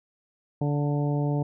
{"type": "harmonic tone with a mistuned harmonic", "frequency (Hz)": 145.3, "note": "D3", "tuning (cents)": -18, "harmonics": [1, 2, 3, 4, 5, 6], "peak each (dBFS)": [-24, -30, -34, -36, -38, -40], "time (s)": [0.61, 1.43], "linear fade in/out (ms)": 5, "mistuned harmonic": 6, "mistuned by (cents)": 31, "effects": []}